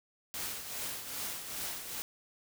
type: noise with tremolo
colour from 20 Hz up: white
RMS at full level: -37 dBFS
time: 0.34-2.02 s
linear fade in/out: 0 ms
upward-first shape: triangle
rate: 2.5 Hz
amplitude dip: 60%
effects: none